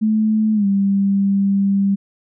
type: tone with pitch glide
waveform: sine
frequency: 216.7 to 197.57 Hz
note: A3 to G3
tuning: -26 to +14 cents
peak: -13 dBFS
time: 0.01-1.96 s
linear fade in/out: 20 ms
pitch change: -160 cents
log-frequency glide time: 0.54-0.66 s
effects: none